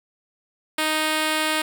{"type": "tone", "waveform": "5% pulse", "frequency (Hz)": 311.1, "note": "D#4", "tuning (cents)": 0, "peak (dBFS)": -9, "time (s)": [0.78, 1.62], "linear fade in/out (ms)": 5, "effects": []}